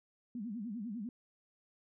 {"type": "tone with vibrato", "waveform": "sine", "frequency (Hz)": 220.8, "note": "A3", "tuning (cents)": 6, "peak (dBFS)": -38, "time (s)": [0.35, 1.09], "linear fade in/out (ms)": 2, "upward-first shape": "sine", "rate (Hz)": 10, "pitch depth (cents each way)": 210, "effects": []}